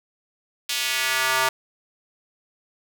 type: tone with high-pass filter sweep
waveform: square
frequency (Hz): 130.81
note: C3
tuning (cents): 0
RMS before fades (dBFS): -23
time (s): 0.69-1.49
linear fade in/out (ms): 5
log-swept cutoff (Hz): 3300 to 970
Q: 1.3
effects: none